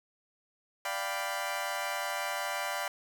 20% pulse chord, G dominant seventh, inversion second, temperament equal, 587.3 / 698.5 / 784 / 987.8 Hz, D5 / F5 / G5 / B5, 0 / 0 / 0 / 0 cents, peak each -33 dBFS, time 0.85-2.88 s, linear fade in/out 2 ms, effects none

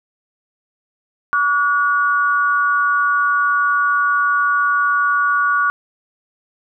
sine tone pair together, 1145 / 1449.3 Hz, D6 / F#6, -44 / -36 cents, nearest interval major third, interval 408 cents, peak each -16 dBFS, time 1.33-5.7 s, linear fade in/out 0 ms, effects none

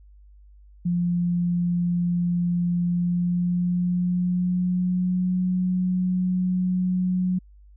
sine tone with pitch glide, 174.61 to 182.76 Hz, F3 to F#3, 0 to -21 cents, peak -20 dBFS, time 0.85-7.39 s, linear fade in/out 10 ms, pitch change +79 cents, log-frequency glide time 2.84-5.4 s, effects added 50 Hz sine -47 dBFS peak until 7.76 s

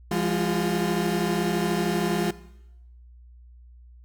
30% pulse tone cluster, 170.6 / 204.2 / 353.5 Hz, F3 / G#3 / F4, -40 / -29 / +21 cents, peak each -25 dBFS, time 0.11-2.31 s, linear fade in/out 5 ms, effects noise-tail reverb RT60 0.9 s tail -18 dB re dry + added 60 Hz sine -46 dBFS peak until 4.04 s

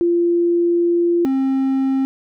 sine / triangle tone pair in turn, 344.5 / 267.2 Hz, F4 / C4, -24 / +36 cents, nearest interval major third, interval 440 cents, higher first, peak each -13 dBFS, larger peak neither, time 0.01-1.25 / 1.25-2.05 s, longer first, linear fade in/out 0 ms, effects none

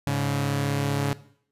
sawtooth tone pair together, 105.86 / 141.3 Hz, G#2 / C#3, +34 / +34 cents, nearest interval perfect fourth, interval 500 cents, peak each -25 / -20 dBFS, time 0.07-1.13 s, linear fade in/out 0 ms, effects noise-tail reverb RT60 0.6 s tail -17 dB re dry + resampled to 32000 Hz

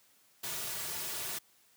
white noise with comb filter, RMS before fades -38 dBFS, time 0.43-1.39 s, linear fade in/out 10 ms, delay 3.8 ms, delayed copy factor -0.6, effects white hiss -66 dBFS RMS until 1.76 s + high-pass 80 Hz 12 dB/octave

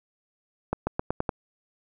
accelerating click train, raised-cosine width 1 ms, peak -11 dBFS, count 6, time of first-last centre 0.73-1.292 s, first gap 140 ms, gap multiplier 0.89, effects none

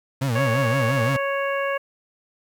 35% pulse tone with vibrato, 125.4 Hz, B2, 27 cents sharp, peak -19 dBFS, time 0.21-1.17 s, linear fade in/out 10 ms, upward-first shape sine, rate 5.8 Hz, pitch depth 180 cents each way
harmonic tone, 554.4 Hz, C#5, in tune, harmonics 1 / 2 / 3 / 4 / 5, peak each -24 / -28 / -29 / -33 / -35 dBFS, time 0.35-1.78 s, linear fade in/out 10 ms
effects 9-bit

